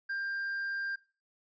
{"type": "tone", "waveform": "triangle", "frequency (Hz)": 1592, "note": "G6", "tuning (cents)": 26, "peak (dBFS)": -31, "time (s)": [0.09, 0.96], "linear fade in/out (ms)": 10, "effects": ["noise-tail reverb RT60 0.3 s tail -17 dB re dry", "resampled to 16000 Hz"]}